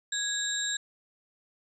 sine tone cluster, 1659 / 3710 / 3931 / 7450 Hz, G#6 / A#7 / B7 / A#8, -2 / -9 / -9 / -2 cents, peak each -34 / -36 / -35 / -32 dBFS, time 0.12-0.77 s, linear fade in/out 5 ms, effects none

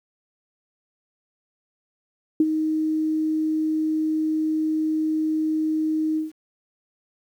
sine tone with ADSR envelope, 312.9 Hz, D#4, 10 cents sharp, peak -12 dBFS, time 2.4-6.32 s, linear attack 3 ms, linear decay 43 ms, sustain -8 dB, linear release 150 ms, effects 9-bit

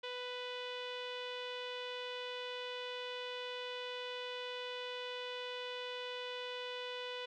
sawtooth tone with low-pass filter, 495.9 Hz, B4, 7 cents sharp, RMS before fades -43 dBFS, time 0.03-7.26 s, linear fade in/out 10 ms, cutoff 3300 Hz, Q 4.3, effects none

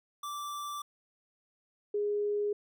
square / sine tone pair in turn, 1169 / 413.3 Hz, D6 / G#4, -8 / -8 cents, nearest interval octave + tritone, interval 1800 cents, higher first, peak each -37 / -28 dBFS, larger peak second, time 0.23-0.82 / 1.94-2.53 s, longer neither, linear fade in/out 5 ms, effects none

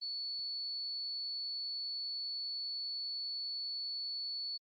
sine tone, 4435 Hz, C#8, in tune, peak -37 dBFS, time 0.01-4.58 s, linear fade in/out 20 ms, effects Opus 24 kbps

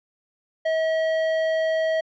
sine tone with tanh clipping, 641 Hz, E5, 49 cents flat, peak -22 dBFS, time 0.65-2.01 s, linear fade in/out 10 ms, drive 18 dB, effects low-pass 3000 Hz 12 dB/octave

